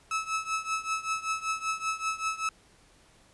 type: tone with tremolo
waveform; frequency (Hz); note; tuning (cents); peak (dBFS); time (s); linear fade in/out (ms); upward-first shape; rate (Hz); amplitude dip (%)
30% pulse; 1300; E6; -24; -23; 0.11-2.49; 2; triangle; 5.2; 90
effects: pink hiss -60 dBFS RMS until 3.33 s + resampled to 24000 Hz